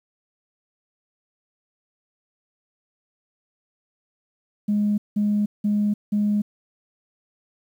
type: tone bursts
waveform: sine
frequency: 207.7 Hz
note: G#3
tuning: in tune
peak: -17 dBFS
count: 4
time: 4.68-6.42 s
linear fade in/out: 10 ms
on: 300 ms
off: 180 ms
effects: tanh soft clip ceiling -14 dBFS + 9-bit